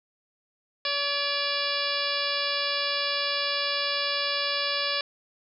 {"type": "harmonic tone with a mistuned harmonic", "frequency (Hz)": 570, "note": "C#5", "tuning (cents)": 48, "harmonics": [1, 2, 3, 4, 5, 6, 7, 8, 9], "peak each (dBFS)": [-34, -34, -34, -34, -34, -34, -34, -34, -34], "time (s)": [0.85, 5.01], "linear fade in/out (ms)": 2, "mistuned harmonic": 4, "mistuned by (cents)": 60, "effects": []}